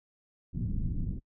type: low-pass noise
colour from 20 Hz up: pink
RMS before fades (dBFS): -32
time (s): 0.53-1.2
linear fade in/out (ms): 20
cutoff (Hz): 220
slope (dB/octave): 24
effects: noise-tail reverb RT60 0.1 s tail -26 dB re dry